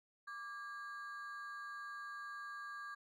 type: ring-modulated tone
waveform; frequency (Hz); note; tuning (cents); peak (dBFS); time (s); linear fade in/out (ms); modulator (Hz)
triangle; 1400; F6; +4; -40; 0.27-2.95; 10; 229
effects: none